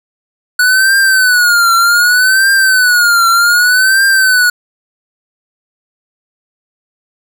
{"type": "tone with vibrato", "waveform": "square", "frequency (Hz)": 1472, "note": "F#6", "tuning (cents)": -9, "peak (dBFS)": -7, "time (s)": [0.59, 4.5], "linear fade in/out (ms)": 5, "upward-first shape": "triangle", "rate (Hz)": 0.65, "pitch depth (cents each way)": 140, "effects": []}